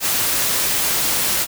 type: noise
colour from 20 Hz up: white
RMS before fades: -19 dBFS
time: 0-1.47 s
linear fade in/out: 50 ms
effects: none